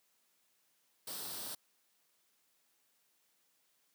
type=noise with comb filter; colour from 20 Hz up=white; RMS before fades=-43 dBFS; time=1.07-1.55 s; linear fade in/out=5 ms; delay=0.22 ms; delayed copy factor=+0.55; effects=white hiss -75 dBFS RMS until 3.94 s + high-pass 150 Hz 12 dB/octave